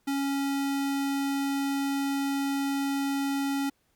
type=tone; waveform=square; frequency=277.2 Hz; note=C#4; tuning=in tune; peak=-27 dBFS; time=0.07-3.7 s; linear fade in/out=10 ms; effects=pink hiss -71 dBFS RMS until 3.95 s